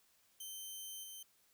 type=tone with level steps; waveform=10% pulse; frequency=3100 Hz; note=G7; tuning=20 cents flat; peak=-37 / -40 dBFS; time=0.4-1.23 s; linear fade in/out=5 ms; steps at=1.03 s; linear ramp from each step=10 ms; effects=white hiss -72 dBFS RMS until 1.53 s